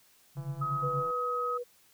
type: tone with tremolo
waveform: sine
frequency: 140 Hz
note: C#3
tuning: 18 cents sharp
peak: -30 dBFS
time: 0.35-1.07 s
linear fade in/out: 50 ms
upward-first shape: sine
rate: 8.4 Hz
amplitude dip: 85%
type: click train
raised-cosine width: 1 ms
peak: -37 dBFS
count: 124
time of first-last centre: 0.37-1.107 s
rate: 167 Hz
type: tone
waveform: sine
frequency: 1267 Hz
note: D#6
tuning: 31 cents sharp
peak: -30 dBFS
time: 0.61-1.58 s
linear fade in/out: 10 ms
type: tone with pitch glide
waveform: sine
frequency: 493.9 to 487.1 Hz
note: B4 to B4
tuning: 0 to -24 cents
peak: -34 dBFS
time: 0.82-1.64 s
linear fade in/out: 20 ms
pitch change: -24 cents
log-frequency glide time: 1.02-1.42 s
effects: white hiss -63 dBFS RMS until 1.93 s